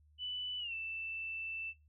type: tone with pitch glide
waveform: sine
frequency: 2984 to 2658 Hz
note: F#7 to E7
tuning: +14 to +14 cents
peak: -38 dBFS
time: 0.18-1.74 s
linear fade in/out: 50 ms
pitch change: -200 cents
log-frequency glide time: 0.59-0.74 s
effects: noise-tail reverb RT60 0.2 s tail -19 dB re dry + added 75 Hz sine -63 dBFS peak until 1.88 s